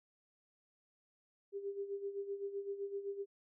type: tone with tremolo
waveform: sine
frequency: 398.8 Hz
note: G4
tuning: 30 cents sharp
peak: -36 dBFS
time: 1.52-3.26 s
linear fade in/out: 50 ms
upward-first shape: sine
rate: 7.8 Hz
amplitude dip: 70%
effects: none